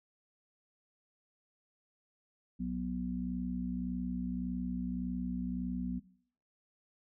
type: harmonic tone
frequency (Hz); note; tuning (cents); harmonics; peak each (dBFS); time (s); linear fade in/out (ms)
61.74; B1; 0; 1 / 3 / 4; -43 / -36 / -37; 2.59-6; 20
effects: noise-tail reverb RT60 0.6 s tail -20 dB re dry